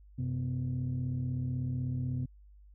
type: tone cluster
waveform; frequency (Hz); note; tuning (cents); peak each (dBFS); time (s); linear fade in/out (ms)
sine; 93 / 129.1 / 250.5; F#2 / C3 / B3; +9 / -23 / +25; -37 / -31 / -38; 0.18-2.26; 10
effects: tanh soft clip ceiling -25 dBFS + added 50 Hz sine -53 dBFS peak until 2.74 s